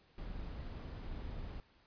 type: noise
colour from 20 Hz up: brown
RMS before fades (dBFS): -44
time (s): 0.18-1.6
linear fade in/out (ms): 0
effects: pink hiss -68 dBFS RMS until 1.86 s + resampled to 11025 Hz